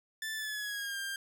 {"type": "tone with pitch glide", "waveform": "sawtooth", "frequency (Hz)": [1760, 1595.4], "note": ["A6", "G6"], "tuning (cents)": [0, 30], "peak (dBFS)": -32, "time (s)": [0.22, 1.16], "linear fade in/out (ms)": 2, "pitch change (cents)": -170, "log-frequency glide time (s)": [0.35, 0.98], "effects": []}